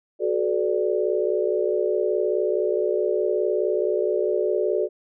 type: chord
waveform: sine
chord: B minor seventh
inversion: second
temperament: equal with one note detuned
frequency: 370 / 429.2 / 493.9 / 587.3 Hz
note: F#4 / A4 / B4 / D5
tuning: 0 / -43 / 0 / 0 cents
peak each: -24 / -24 / -30 / -26 dBFS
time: 0.19-4.89 s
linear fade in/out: 50 ms
effects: none

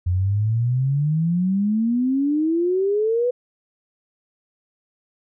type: exponential sweep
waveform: sine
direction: up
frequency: 87.31 to 501 Hz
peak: -17 dBFS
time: 0.06-3.31 s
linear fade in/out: 10 ms
effects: none

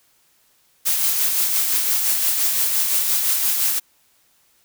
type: noise with tremolo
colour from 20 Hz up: blue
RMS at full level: -18 dBFS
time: 0.85-3.8 s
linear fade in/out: 20 ms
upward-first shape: sine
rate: 5.8 Hz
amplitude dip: 35%
effects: white hiss -60 dBFS RMS until 4.64 s

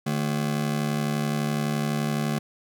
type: ring-modulated tone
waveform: 40% pulse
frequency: 185 Hz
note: F#3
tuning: in tune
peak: -20 dBFS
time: 0.06-2.39 s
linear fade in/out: 10 ms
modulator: 35.9 Hz
effects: none

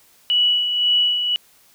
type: tone with tremolo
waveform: sine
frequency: 2942 Hz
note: F#7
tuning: 11 cents flat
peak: -13 dBFS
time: 0.3-1.36 s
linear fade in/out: 0 ms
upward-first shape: sine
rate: 1.9 Hz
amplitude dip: 50%
effects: white hiss -54 dBFS RMS until 1.74 s

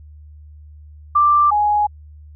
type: tone pair in turn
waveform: sine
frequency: 1179 / 833.7 Hz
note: D6 / G#5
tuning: +6 / +6 cents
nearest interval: tritone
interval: 600 cents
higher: first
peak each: -10 / -13 dBFS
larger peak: first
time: 1.15-1.51 / 1.51-1.87 s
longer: neither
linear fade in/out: 10 ms
effects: added 75 Hz sine -38 dBFS peak until 2.35 s

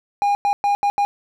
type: tone bursts at uneven times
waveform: triangle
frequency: 812 Hz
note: G#5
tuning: 39 cents flat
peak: -13 dBFS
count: 5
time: 0.22-0.35 / 0.45-0.53 / 0.64-0.75 / 0.83-0.9 / 0.98-1.05 s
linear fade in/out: 0 ms
effects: none

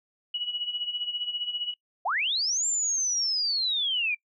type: tone with tremolo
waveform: sine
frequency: 2926 Hz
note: F#7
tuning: 20 cents flat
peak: -26 dBFS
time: 0.34-1.74 s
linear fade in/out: 5 ms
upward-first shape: sine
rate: 15 Hz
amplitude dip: 70%
type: linear two-way sweep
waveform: sine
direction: up then down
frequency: 611 to 7400 to 2332 Hz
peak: -24 dBFS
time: 2.05-4.15 s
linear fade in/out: 10 ms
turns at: 2.67 s
effects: noise-tail reverb RT60 0.1 s tail -24 dB re dry

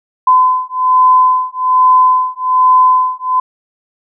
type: beating tone pair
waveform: sine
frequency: 1017 / 1018.2 Hz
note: C6 / C6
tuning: -50 / -47 cents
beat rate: 1.2 Hz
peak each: -10 dBFS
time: 0.27-3.4 s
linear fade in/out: 5 ms
effects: none

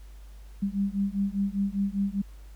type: beating tone pair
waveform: sine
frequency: 196 / 201 Hz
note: G3 / G3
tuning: 0 / +44 cents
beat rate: 5 Hz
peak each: -28 / -28 dBFS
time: 0.62-2.22 s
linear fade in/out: 10 ms
effects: added 50 Hz sine -43 dBFS peak until 2.55 s + pink hiss -60 dBFS RMS until 2.55 s

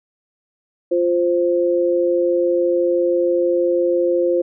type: tone pair together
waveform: sine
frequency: 349.3 / 523.3 Hz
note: F4 / C5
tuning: 0 / 0 cents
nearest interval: perfect fifth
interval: 700 cents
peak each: -17 dBFS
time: 0.91-4.42 s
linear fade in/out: 10 ms
effects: none

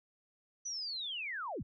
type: linear sweep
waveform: sine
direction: down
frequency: 6020 to 45.48 Hz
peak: -37 dBFS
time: 0.65-1.63 s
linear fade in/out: 10 ms
effects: none

